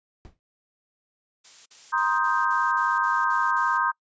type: noise with exponential decay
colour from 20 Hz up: brown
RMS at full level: -40 dBFS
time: 0.25-0.39 s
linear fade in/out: 0 ms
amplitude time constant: 29 ms
type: noise bursts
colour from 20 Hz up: blue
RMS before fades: -44 dBFS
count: 9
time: 1.44-3.78 s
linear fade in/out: 10 ms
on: 220 ms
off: 45 ms
type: chord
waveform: sine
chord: C minor seventh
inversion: third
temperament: equal with one note detuned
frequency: 947.5 / 1046.5 / 1244.5 / 1568 Hz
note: Bb5 / C6 / Eb6 / G6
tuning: +28 / 0 / 0 / 0 cents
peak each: -26 dBFS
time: 1.92-3.92 s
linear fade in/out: 20 ms
effects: noise-tail reverb RT60 0.1 s tail -26 dB re dry + resampled to 16000 Hz